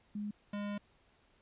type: tone pair in turn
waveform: sine / square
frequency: 207.7 / 204.6 Hz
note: G#3 / G#3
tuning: 0 / -26 cents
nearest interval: unison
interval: 26 cents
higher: first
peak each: -36 / -37 dBFS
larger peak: first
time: 0.15-0.31 / 0.53-0.78 s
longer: second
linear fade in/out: 5 ms
effects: pink hiss -69 dBFS RMS until 1.41 s + resampled to 8000 Hz